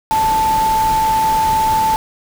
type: tone in noise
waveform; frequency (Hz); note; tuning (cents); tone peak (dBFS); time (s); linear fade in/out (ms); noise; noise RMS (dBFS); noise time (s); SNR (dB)
sine; 880; A5; 0; -12; 0.11-1.96; 0; pink; -25; 0.11-1.96; +10
effects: none